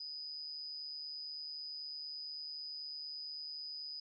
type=tone with amplitude modulation; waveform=sine; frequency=4978 Hz; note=D#8; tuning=in tune; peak=-40 dBFS; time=0-4 s; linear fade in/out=5 ms; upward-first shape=sine; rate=149 Hz; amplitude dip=50%; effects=none